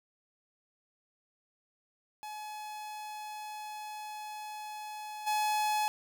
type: tone with level steps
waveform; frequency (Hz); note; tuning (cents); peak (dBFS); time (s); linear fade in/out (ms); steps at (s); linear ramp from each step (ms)
45% pulse; 849; G#5; +38; -40 / -28; 2.23-5.88; 0; 5.26; 20
effects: none